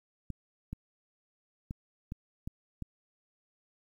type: clicks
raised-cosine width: 5 ms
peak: -25 dBFS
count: 6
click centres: 0.303 / 0.73 / 1.709 / 2.121 / 2.475 / 2.823 s
effects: 10-bit